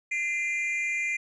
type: tone pair together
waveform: triangle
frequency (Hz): 2064 / 2400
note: C7 / D7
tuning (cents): -24 / +37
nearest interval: minor third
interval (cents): 261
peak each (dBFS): -26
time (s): 0.11-1.17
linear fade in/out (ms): 10
effects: tanh soft clip ceiling -22 dBFS + resampled to 24000 Hz